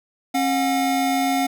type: tone pair together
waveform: square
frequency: 269.9 / 722.6 Hz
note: C#4 / F#5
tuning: -46 / -41 cents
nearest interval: octave + perfect fourth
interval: 1705 cents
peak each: -22 dBFS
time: 0.34-1.47 s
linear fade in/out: 10 ms
effects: none